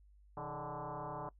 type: tone with frequency modulation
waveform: sine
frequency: 130.81 Hz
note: C3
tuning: in tune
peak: -40 dBFS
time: 0.37-1.29 s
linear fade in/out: 2 ms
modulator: 147 Hz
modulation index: 7.2
effects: noise-tail reverb RT60 0.1 s tail -21 dB re dry + added 50 Hz sine -60 dBFS peak until 1.39 s